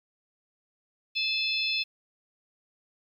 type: harmonic tone with a mistuned harmonic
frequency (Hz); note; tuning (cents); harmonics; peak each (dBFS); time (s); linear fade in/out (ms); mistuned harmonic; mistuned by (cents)
869; A5; -22; 3 / 4 / 5 / 6; -29 / -31 / -33 / -35; 1.15-1.84; 20; 5; -71
effects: 10-bit